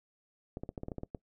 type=clicks; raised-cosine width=2 ms; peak=-25 dBFS; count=10; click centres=0.571 / 0.635 / 0.691 / 0.778 / 0.834 / 0.884 / 0.918 / 0.983 / 1.034 / 1.148 s; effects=noise-tail reverb RT60 0.1 s tail -22 dB re dry